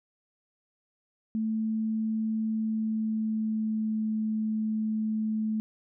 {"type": "tone with pitch glide", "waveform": "sine", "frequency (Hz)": [220, 217.5], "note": ["A3", "A3"], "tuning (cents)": [0, -20], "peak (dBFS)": -26, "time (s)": [1.35, 5.6], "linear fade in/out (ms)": 0, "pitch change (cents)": -20, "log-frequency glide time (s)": [2.47, 4.07], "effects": []}